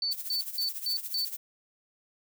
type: tone bursts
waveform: sine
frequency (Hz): 4508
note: C#8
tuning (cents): +28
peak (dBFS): -27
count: 5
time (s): 0.02-1.25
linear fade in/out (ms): 2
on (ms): 110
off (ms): 170
type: noise with tremolo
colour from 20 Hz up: violet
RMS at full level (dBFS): -35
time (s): 0.11-1.37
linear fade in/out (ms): 10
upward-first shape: sine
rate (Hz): 14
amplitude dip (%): 70
effects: none